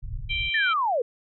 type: low-pass noise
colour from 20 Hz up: pink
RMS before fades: -33 dBFS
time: 0.02-0.5 s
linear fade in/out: 20 ms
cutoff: 130 Hz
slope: 48 dB/octave
type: harmonic tone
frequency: 784 Hz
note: G5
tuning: in tune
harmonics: 3 / 4 / 5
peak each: -27 / -29 / -39 dBFS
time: 0.29-0.74 s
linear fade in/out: 20 ms
type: linear sweep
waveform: sine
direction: down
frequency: 1842 to 444.3 Hz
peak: -21 dBFS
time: 0.54-1.02 s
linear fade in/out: 5 ms
effects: none